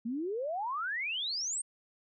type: exponential sweep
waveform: sine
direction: up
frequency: 220 to 8810 Hz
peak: -32 dBFS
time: 0.05-1.62 s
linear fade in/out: 10 ms
effects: none